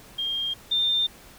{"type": "tone pair in turn", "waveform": "sine", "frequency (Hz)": [3212, 3605], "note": ["G7", "A7"], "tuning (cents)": [41, 41], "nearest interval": "major second", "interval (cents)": 200, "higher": "second", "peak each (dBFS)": [-25, -20], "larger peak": "second", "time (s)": [[0.18, 0.54], [0.71, 1.07]], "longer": "neither", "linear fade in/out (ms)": 10, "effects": ["pink hiss -49 dBFS RMS until 1.38 s"]}